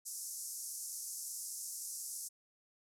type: band-pass noise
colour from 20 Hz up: white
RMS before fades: -44 dBFS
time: 0.05-2.29 s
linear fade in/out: 20 ms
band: 5400 to 12000 Hz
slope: 48 dB/octave
effects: none